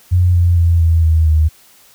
sine tone with pitch steps, 89.5 / 87.05 / 84.67 / 82.36 / 80.1 / 77.91 Hz, F2 / F2 / E2 / E2 / E2 / D#2, +43 / -5 / +47 / -1 / -49 / +3 cents, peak -8 dBFS, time 0.11-1.49 s, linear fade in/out 20 ms, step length 230 ms, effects white hiss -47 dBFS RMS until 1.94 s

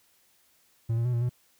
triangle tone with pitch steps, 114.3 / 116.9 / 123.7 / 118.1 / 122.9 Hz, A#2 / A#2 / B2 / A#2 / B2, -34 / +5 / +3 / +23 / -8 cents, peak -22 dBFS, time 0.89-1.295 s, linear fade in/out 10 ms, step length 81 ms, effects white hiss -65 dBFS RMS until 1.59 s

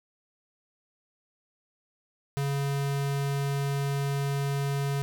square tone, 140 Hz, C#3, 18 cents sharp, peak -27 dBFS, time 2.37-5.02 s, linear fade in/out 0 ms, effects none

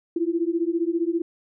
sine beating tone pair, 329.6 / 344.6 Hz, E4 / F4, 0 / -23 cents, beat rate 15 Hz, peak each -24 / -24 dBFS, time 0.16-1.22 s, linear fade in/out 5 ms, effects none

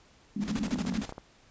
white band-pass noise, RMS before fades -32 dBFS, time 0.36-1.03 s, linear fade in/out 5 ms, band 190 to 250 Hz, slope 48 dB/octave
pink noise with tremolo, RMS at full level -37 dBFS, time 0.4-1.12 s, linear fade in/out 50 ms, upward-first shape square, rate 13 Hz, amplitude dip 75%
clicks, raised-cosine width 1 ms, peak -26 dBFS, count 12, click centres 0.561 / 0.637 / 0.681 / 0.716 / 0.758 / 0.789 / 0.852 / 0.891 / 0.923 / 1.093 / 1.124 / 1.181 s
effects pink hiss -60 dBFS RMS until 1.5 s + resampled to 16000 Hz

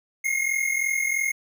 square tone pair together, 2126 / 2169 Hz, C7 / C#7, +27 / -38 cents, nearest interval unison, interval 35 cents, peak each -26 dBFS, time 0.24-1.32 s, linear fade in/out 10 ms, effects none

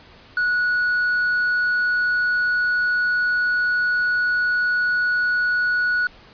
sine tone with tanh clipping, 1465 Hz, F#6, 18 cents flat, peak -18 dBFS, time 0.37-6.07 s, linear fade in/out 2 ms, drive 2 dB, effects pink hiss -47 dBFS RMS until 6.33 s + resampled to 11025 Hz

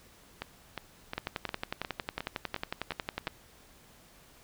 two click trains, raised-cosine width 0.3 ms, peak -19 / -16 dBFS, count 9 / 24, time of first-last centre 0.42-3.277 / 1.18-3.271 s, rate 2.8 / 11 Hz, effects pink hiss -58 dBFS RMS until 4.43 s

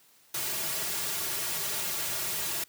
white noise with comb filter, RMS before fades -32 dBFS, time 0.34-2.64 s, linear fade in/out 5 ms, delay 3.9 ms, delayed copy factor -0.75, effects white hiss -61 dBFS RMS until 2.68 s + high-pass 100 Hz 12 dB/octave

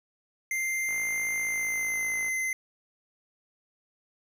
square tone with pitch glide, 2093 to 2061 Hz, C7 to C7, 0 to -27 cents, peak -28 dBFS, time 0.51-2.53 s, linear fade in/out 2 ms, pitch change -27 cents, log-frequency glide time 1.35-2.15 s
click train, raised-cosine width 0.5 ms, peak -31 dBFS, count 78, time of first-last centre 0.89-2.282 s, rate 55.3 Hz
effects none

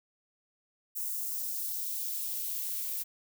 violet noise with high-pass filter sweep, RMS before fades -35 dBFS, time 0.95-3.04 s, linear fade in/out 20 ms, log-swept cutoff 7000 to 1600 Hz, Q 0.96, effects none

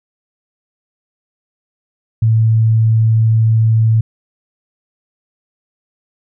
sine tone, 111.7 Hz, A2, 27 cents sharp, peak -8 dBFS, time 2.22-4.01 s, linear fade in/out 5 ms, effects none

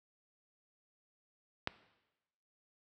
click, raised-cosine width 0.3 ms, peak -16 dBFS, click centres 1.674 s, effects noise-tail reverb RT60 1.0 s tail -17 dB re dry + high-pass 60 Hz 12 dB/octave

